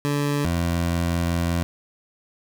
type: tone pair in turn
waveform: 20% pulse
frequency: 144.4 / 85.37 Hz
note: D3 / F2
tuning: -29 / -39 cents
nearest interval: major sixth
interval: 910 cents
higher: first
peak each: -16 dBFS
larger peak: neither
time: 0.05-0.45 / 0.45-1.63 s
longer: second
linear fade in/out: 0 ms
effects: none